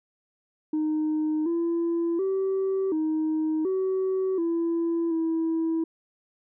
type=tone with pitch steps; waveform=sine; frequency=308.8 / 337.4 / 384.5 / 313.3 / 378.3 / 335.1 / 326 Hz; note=D#4 / E4 / G4 / D#4 / F#4 / E4 / E4; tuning=-13 / +40 / -33 / +12 / +38 / +29 / -19 cents; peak=-21 dBFS; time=0.73-5.84 s; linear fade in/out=5 ms; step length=730 ms; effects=tanh soft clip ceiling -21 dBFS